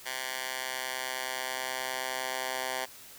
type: tone with high-pass filter sweep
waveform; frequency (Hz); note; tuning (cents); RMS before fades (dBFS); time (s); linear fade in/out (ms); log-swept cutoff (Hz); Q
10% pulse; 129.5; C3; -17; -35; 0.05-2.86; 20; 1400 to 860; 0.86
effects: white hiss -50 dBFS RMS until 3.18 s